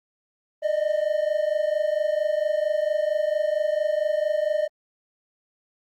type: tone pair together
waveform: triangle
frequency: 597.9 / 622.3 Hz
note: D5 / D#5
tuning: +31 / 0 cents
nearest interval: minor second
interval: 69 cents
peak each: -22 dBFS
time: 0.62-4.68 s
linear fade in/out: 20 ms
effects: Opus 24 kbps